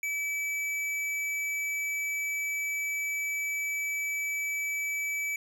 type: tone with hard clipping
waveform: sine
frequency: 2300 Hz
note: D7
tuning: 37 cents flat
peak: -31 dBFS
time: 0.03-5.36 s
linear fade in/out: 2 ms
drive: 12 dB
effects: none